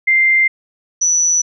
sine tone pair in turn, 2093 / 5932 Hz, C7 / F#8, 0 / +4 cents, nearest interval octave + tritone, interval 1804 cents, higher second, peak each -9 / -11 dBFS, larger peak first, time 0.07-0.48 / 1.01-1.42 s, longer neither, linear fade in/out 10 ms, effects none

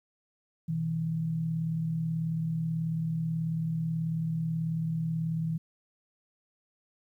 sine tone pair together, 123.47 / 161.83 Hz, B2 / E3, 0 / -32 cents, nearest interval perfect fourth, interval 468 cents, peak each -38 / -28 dBFS, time 0.68-5.58 s, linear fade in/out 10 ms, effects 11-bit

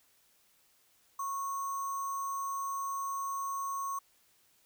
sine tone with sample-and-hold, 1100 Hz, C#6, 14 cents flat, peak -33 dBFS, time 1.19-3.99 s, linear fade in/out 5 ms, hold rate 7350 Hz, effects white hiss -68 dBFS RMS until 4.65 s

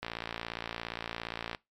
click train, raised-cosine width 0.3 ms, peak -19 dBFS, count 88, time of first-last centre 0.03-1.548 s, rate 57.3 Hz, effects noise-tail reverb RT60 0.2 s tail -22 dB re dry + MP3 96 kbps

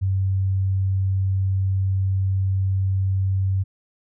sine tone, 95.8 Hz, G2, 39 cents flat, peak -18 dBFS, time 0.01-3.64 s, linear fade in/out 20 ms, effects none

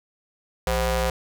sawtooth ring-modulated tone, 230.4 Hz, A#3, 20 cents flat, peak -14 dBFS, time 0.67-1.1 s, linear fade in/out 2 ms, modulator 291 Hz, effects none

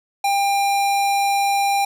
square tone, 798 Hz, G5, 31 cents sharp, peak -17 dBFS, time 0.24-1.85 s, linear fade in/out 5 ms, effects resampled to 32000 Hz + 8-bit

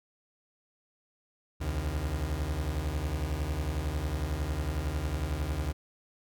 35% pulse beating tone pair, 66.1 / 77.1 Hz, C2 / D#2, +18 / -15 cents, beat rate 11 Hz, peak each -32 / -30 dBFS, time 1.6-5.73 s, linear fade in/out 20 ms, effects none

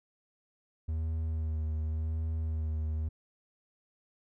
triangle tone with vibrato, 79 Hz, D#2, 27 cents sharp, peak -28 dBFS, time 0.88-3.09 s, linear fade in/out 10 ms, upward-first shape sine, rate 0.89 Hz, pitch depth 25 cents each way, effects none

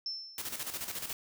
sine tone with exponential decay, 5330 Hz, E8, 18 cents sharp, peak -32 dBFS, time 0.06-0.71 s, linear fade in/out 2 ms, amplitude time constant 140 ms
white noise with tremolo, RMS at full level -37 dBFS, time 0.38-1.13 s, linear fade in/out 2 ms, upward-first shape square, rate 14 Hz, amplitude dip 60%
effects none

